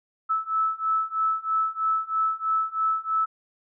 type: beating tone pair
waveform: sine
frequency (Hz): 1306 / 1309.1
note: E6 / E6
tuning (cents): -17 / -12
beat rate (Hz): 3.1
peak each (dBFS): -26 / -25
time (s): 0.29-3.26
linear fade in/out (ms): 20
effects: none